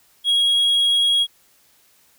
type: tone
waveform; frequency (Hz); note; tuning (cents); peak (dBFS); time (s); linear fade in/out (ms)
triangle; 3303; G#7; -10; -13; 0.24-1.27; 50
effects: white hiss -57 dBFS RMS until 2.18 s